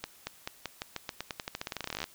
accelerating click train, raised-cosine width 0.2 ms, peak -17 dBFS, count 28, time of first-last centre 0.04-2.041 s, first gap 230 ms, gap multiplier 0.89, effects white hiss -57 dBFS RMS until 2.14 s

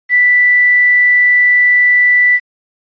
sine tone with quantisation, 1974 Hz, B6, 1 cent flat, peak -6 dBFS, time 0.09-2.4 s, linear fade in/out 50 ms, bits 6, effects resampled to 11025 Hz

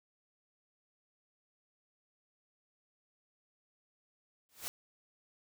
white noise with exponential growth, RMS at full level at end -36 dBFS, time 4.49-4.68 s, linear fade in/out 0 ms, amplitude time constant 40 ms, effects none

